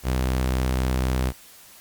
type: tone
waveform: sawtooth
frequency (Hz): 64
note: C2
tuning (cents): -38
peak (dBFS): -17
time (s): 0.03-1.33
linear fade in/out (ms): 50
effects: white hiss -48 dBFS RMS until 1.8 s + Opus 48 kbps